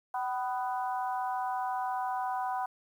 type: harmonic tone with a mistuned harmonic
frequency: 248.3 Hz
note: B3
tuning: 9 cents sharp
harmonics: 3 / 4 / 5 / 6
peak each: -32 / -35 / -43 / -44 dBFS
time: 0.14-2.66 s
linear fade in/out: 5 ms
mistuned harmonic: 3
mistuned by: +32 cents
effects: 10-bit